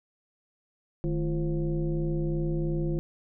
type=tone with frequency modulation; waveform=sine; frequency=155.56 Hz; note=D#3; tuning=in tune; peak=-25 dBFS; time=1.04-2.99 s; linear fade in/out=0 ms; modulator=187 Hz; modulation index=1.2; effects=none